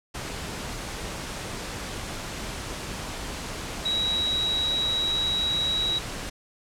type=tone in noise; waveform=sine; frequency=3863 Hz; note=B7; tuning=39 cents flat; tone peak=-23 dBFS; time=3.85-5.99 s; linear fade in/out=10 ms; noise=pink; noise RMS=-34 dBFS; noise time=0.14-6.3 s; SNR=+8 dB; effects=low-pass 9000 Hz 12 dB/octave